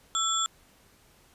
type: tone cluster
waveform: sine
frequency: 1328 / 3400 / 7380 Hz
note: E6 / G#7 / A#8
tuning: +12 / +40 / -18 cents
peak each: -29 dBFS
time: 0.15-0.46 s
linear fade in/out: 0 ms
effects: pink hiss -60 dBFS RMS until 1.34 s + resampled to 32000 Hz